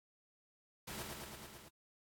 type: noise with echo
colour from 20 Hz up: pink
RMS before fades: -45 dBFS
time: 0.87-1.03 s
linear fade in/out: 10 ms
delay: 110 ms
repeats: 6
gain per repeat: -2 dB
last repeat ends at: 1.69 s
effects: high-pass 60 Hz 12 dB/octave + AAC 64 kbps